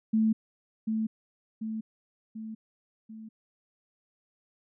sine tone with echo, 220 Hz, A3, in tune, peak -21 dBFS, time 0.13-0.33 s, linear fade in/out 10 ms, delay 740 ms, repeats 4, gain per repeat -5 dB, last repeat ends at 3.29 s, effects none

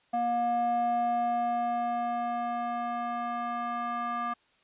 square tone with band-pass filter sweep, 238 Hz, A#3, 36 cents sharp, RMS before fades -30 dBFS, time 0.13-4.34 s, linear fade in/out 10 ms, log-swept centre 660 to 1100 Hz, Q 3.8, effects white hiss -66 dBFS RMS until 4.63 s + resampled to 8000 Hz

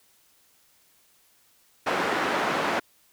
white band-pass noise, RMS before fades -26 dBFS, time 1.86-2.8 s, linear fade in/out 10 ms, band 230 to 1400 Hz, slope 12 dB/octave, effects white hiss -62 dBFS RMS until 3.12 s

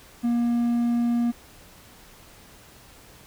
triangle tone, 237.3 Hz, A#3, 31 cents sharp, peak -18 dBFS, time 0.23-1.32 s, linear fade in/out 20 ms, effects pink hiss -50 dBFS RMS until 3.26 s

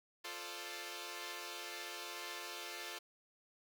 5% pulse chord, D minor seventh, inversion first, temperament equal, 349.2 / 440 / 523.3 / 587.3 Hz, F4 / A4 / C5 / D5, 0 / 0 / 0 / 0 cents, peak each -37 / -37 / -40 / -40 dBFS, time 0.24-2.99 s, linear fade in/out 10 ms, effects none

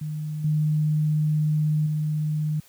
sine tone with level steps, 152.7 Hz, D#3, 32 cents flat, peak -27 / -19 / -22 dBFS, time 0.01-2.6 s, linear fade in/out 5 ms, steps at 0.44 / 1.86 s, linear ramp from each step 5 ms, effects white hiss -55 dBFS RMS until 2.68 s + high-pass 60 Hz 12 dB/octave

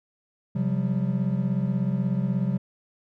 triangle tone cluster, 132.5 / 178.7 / 195.2 Hz, C3 / F3 / G3, +22 / +40 / -7 cents, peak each -25 dBFS, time 0.55-2.58 s, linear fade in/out 10 ms, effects none

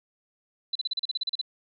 sine tone bursts, 4000 Hz, B7, 21 cents sharp, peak -25 dBFS, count 12, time 0.73-1.414 s, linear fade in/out 5 ms, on 24 ms, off 36 ms, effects none

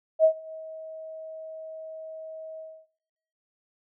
sine tone with ADSR envelope, 637 Hz, D#5, 41 cents sharp, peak -13 dBFS, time 0.19-2.87 s, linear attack 52 ms, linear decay 85 ms, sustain -24 dB, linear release 280 ms, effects noise-tail reverb RT60 0.8 s tail -18 dB re dry

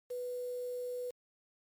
sine tone with quantisation, 493.9 Hz, B4, in tune, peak -36 dBFS, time 0.1-1.11 s, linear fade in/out 10 ms, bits 9, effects MP3 96 kbps

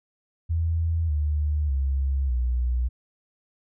sine tone with pitch steps, 82.41 / 74.7 / 67.72 / 61.38 Hz, E2 / D2 / C#2 / B1, 0 / +30 / -40 / -10 cents, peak -21 dBFS, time 0.49-2.89 s, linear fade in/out 20 ms, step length 600 ms, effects none

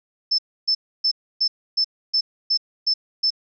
sine tone bursts, 5274 Hz, E8, in tune, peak -16 dBFS, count 9, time 0.31-3.305 s, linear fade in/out 10 ms, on 75 ms, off 290 ms, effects none

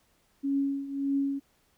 sine tone with tremolo, 277.2 Hz, C#4, in tune, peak -23 dBFS, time 0.43-1.4 s, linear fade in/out 20 ms, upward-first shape triangle, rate 1.7 Hz, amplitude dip 80%, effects pink hiss -68 dBFS RMS until 1.77 s

